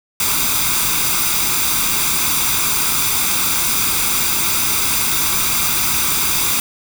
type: noise with comb filter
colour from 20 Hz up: white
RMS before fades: -17 dBFS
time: 0.2-6.6 s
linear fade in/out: 2 ms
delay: 0.83 ms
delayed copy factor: +0.65
effects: none